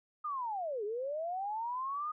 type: linear two-way sweep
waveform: sine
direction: down then up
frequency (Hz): 1244.5 to 399.1 to 1244.5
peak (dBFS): -34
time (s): 0.24-2.12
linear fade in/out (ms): 10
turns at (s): 0.84
effects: none